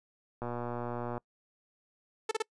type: click train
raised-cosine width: 1 ms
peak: -23 dBFS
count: 92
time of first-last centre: 0.42-1.178 s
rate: 120 Hz
type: tone bursts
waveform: sawtooth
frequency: 440 Hz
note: A4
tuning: in tune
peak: -24 dBFS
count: 3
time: 2.29-2.423 s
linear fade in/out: 5 ms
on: 23 ms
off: 32 ms
effects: noise-tail reverb RT60 0.1 s tail -26 dB re dry + resampled to 22050 Hz